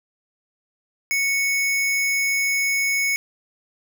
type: tone pair together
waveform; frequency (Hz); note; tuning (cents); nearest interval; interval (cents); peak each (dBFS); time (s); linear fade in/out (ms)
square; 2217 / 5117; C#7 / D#8; 0 / +48; octave + major second; 1448; -20 / -31; 1.11-3.16; 0
effects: 10-bit